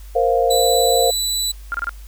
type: chord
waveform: sine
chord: Bb suspended second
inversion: none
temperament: just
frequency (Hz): 466.2 / 524.4 / 699.2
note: Bb4 / C5 / F5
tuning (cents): 0 / +4 / +2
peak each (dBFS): -18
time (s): 0.15-1.11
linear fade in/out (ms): 10
type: tone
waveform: 25% pulse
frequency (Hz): 3963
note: B7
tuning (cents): +5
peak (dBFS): -15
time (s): 0.5-1.52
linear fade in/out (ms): 10
type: tone bursts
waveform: sine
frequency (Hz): 1396.9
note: F6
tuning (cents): 0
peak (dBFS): -19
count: 4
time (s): 1.72-1.893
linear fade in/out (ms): 0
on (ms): 23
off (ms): 27
effects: added 50 Hz sine -34 dBFS peak until 2.07 s + white hiss -49 dBFS RMS until 2.07 s